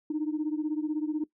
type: beating tone pair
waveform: sine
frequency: 301.1 / 317.1 Hz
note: D4 / D#4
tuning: +43 / +33 cents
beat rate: 16 Hz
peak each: -28 / -31 dBFS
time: 0.1-1.24 s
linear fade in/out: 5 ms
effects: noise-tail reverb RT60 0.1 s tail -19 dB re dry + tanh soft clip ceiling -22 dBFS

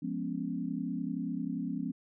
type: chord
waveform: sine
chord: C# dominant seventh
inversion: first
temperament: equal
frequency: 174.61 / 207.7 / 246.9 / 277.2 Hz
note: E#3 / G#3 / B3 / C#4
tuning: 0 / 0 / 0 / 0 cents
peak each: -38 / -39 / -37 / -37 dBFS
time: 0.02-1.92 s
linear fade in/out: 10 ms
effects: none

